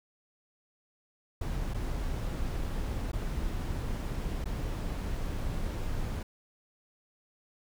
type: noise with dropouts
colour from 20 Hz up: brown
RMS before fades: -33 dBFS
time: 1.41-6.23 s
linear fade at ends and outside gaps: 5 ms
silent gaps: 1.738-1.743 / 3.118-3.131 / 4.443-4.456 s
effects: none